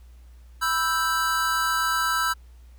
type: chord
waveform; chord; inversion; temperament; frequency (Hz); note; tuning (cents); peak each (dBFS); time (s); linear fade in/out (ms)
square; E minor; second; equal; 987.8 / 1318.5 / 1568; B5 / E6 / G6; 0 / 0 / 0; -30 / -25 / -27; 0.61-2.34; 20
effects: added 60 Hz sine -45 dBFS peak until 2.78 s + pink hiss -63 dBFS RMS until 2.78 s